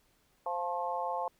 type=harmonic tone with a mistuned harmonic; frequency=174.61 Hz; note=F3; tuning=in tune; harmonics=3 / 4 / 5 / 6; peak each=-38 / -37 / -35 / -39 dBFS; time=0.46-1.28 s; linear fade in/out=2 ms; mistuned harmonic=6; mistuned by=+39 cents; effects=pink hiss -70 dBFS RMS until 1.39 s